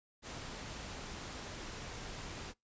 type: noise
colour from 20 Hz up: pink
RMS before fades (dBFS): -45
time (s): 0.22-2.54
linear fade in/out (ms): 50
effects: noise-tail reverb RT60 0.2 s tail -26 dB re dry + resampled to 16000 Hz